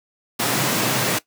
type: high-pass noise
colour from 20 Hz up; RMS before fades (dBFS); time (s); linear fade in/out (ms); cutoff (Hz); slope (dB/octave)
pink; -21; 0.39-1.19; 10; 110; 96
effects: noise-tail reverb RT60 0.1 s tail -17 dB re dry

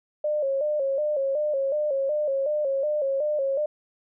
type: tone with vibrato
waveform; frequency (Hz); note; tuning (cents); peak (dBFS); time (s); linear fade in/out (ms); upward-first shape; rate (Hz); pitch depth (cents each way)
sine; 572; D5; -46; -22; 0.24-3.66; 5; square; 2.7; 86
effects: none

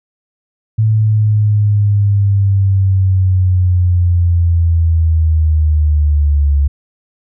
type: linear sweep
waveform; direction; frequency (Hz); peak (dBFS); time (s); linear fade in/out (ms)
sine; down; 110 to 70.3; -8; 0.78-6.68; 10
effects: none

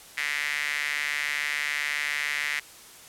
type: tone with high-pass filter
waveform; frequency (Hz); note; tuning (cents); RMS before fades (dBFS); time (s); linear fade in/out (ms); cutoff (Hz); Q
sawtooth; 147; D3; +2; -29; 0.17-2.6; 10; 2000; 5
effects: white hiss -48 dBFS RMS until 3.08 s + low-pass 12000 Hz 12 dB/octave

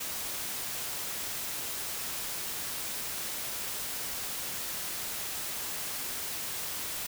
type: noise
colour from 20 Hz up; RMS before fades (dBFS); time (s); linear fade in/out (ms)
white; -36; 0-7.07; 10
effects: none

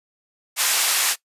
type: band-pass noise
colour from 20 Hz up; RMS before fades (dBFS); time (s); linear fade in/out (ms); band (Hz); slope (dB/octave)
white; -20; 0.56-1.16; 50; 870 to 11000; 12
effects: noise-tail reverb RT60 0.1 s tail -19 dB re dry + resampled to 32000 Hz

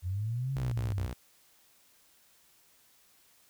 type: linear two-way sweep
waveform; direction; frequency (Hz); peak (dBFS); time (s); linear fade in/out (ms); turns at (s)
sine; up then down; 85.2 to 137 to 86.3; -30; 0.02-1.09; 50; 0.53
type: tone bursts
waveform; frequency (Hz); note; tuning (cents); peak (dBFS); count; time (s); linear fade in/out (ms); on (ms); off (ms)
sawtooth; 61.9; B1; +5; -32; 3; 0.56-1.134; 5; 160; 47
effects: white hiss -64 dBFS RMS until 3.49 s

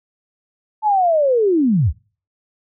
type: linear sweep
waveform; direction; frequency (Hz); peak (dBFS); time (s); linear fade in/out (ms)
sine; down; 880 to 55; -12; 0.82-1.93; 50
effects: noise-tail reverb RT60 0.4 s tail -26 dB re dry

